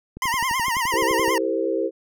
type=click train; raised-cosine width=3 ms; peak=-23 dBFS; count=14; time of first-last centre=0.17-1.281 s; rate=11.7 Hz
type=tone with vibrato; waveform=25% pulse; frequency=987.8 Hz; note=B5; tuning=in tune; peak=-17 dBFS; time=0.22-1.38 s; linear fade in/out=2 ms; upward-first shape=sine; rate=9.3 Hz; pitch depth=140 cents each way
type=chord; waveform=sine; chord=C dominant seventh; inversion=first; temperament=equal with one note detuned; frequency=329.6 / 392 / 455 / 523.3 Hz; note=E4 / G4 / Bb4 / C5; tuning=0 / 0 / -42 / 0 cents; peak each=-26 dBFS; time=0.91-1.91 s; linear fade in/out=50 ms
effects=none